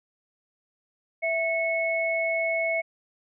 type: tone pair together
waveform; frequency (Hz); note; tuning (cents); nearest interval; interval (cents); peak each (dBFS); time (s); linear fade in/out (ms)
sine; 659.3 / 2198; E5 / C#7; 0 / -15; octave + major sixth; 2085; -26; 1.22-2.82; 20
effects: none